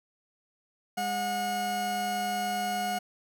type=tone pair together; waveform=40% pulse; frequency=203.8 / 725 Hz; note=G#3 / F#5; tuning=-32 / -35 cents; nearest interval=octave + minor seventh; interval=2197 cents; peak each=-36 / -28 dBFS; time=0.97-2.99 s; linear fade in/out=10 ms; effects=none